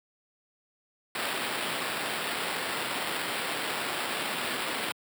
violet noise with sample-and-hold, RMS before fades -32 dBFS, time 1.15-4.92 s, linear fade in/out 2 ms, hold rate 6300 Hz, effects high-pass 200 Hz 12 dB/octave

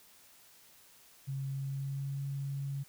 sine tone with pitch glide, 136 to 138.7 Hz, C#3 to C#3, -33 to +1 cents, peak -34 dBFS, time 1.27-2.84 s, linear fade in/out 20 ms, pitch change +34 cents, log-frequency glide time 1.5-2.19 s, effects white hiss -60 dBFS RMS until 2.88 s

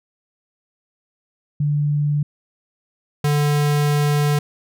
sine / square tone pair in turn, 146.83 / 146.83 Hz, D3 / D3, 0 / 0 cents, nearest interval unison, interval 0 cents, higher neither, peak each -16 dBFS, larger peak neither, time 1.6-2.23 / 3.24-4.39 s, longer second, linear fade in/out 5 ms, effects none

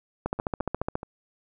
two click trains, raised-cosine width 1 ms, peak -13 / -22 dBFS, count 11 / 4, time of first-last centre 0.26-0.954 / 0.39-1.031 s, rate 14.4 / 4.68 Hz, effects none

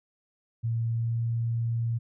sine tone with pitch glide, 115.1 to 116.03 Hz, A#2 to A#2, -22 to -8 cents, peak -25 dBFS, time 0.63-1.99 s, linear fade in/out 20 ms, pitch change +14 cents, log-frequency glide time 0.92-1.18 s, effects none

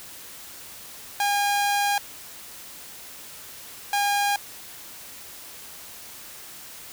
sawtooth tone bursts at uneven times, 812 Hz, G#5, 39 cents flat, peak -17 dBFS, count 2, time 1.2-1.98 / 3.93-4.36 s, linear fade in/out 2 ms, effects white hiss -42 dBFS RMS until 6.92 s

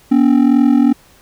triangle ring-modulated tone, 263.1 Hz, C4, 10 cents sharp, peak -3 dBFS, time 0.11-0.93 s, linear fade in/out 10 ms, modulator 21.3 Hz, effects pink hiss -48 dBFS RMS until 1.21 s

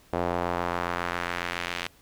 sawtooth tone with band-pass filter sweep, 87.31 Hz, F2, in tune, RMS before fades -30 dBFS, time 0.13-1.87 s, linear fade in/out 0 ms, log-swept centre 640 to 2800 Hz, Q 1.2, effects pink hiss -58 dBFS RMS until 2.01 s

